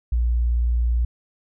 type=tone; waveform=sine; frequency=59.2 Hz; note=A#1; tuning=27 cents sharp; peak=-17 dBFS; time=0.12-1.05 s; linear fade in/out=5 ms; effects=none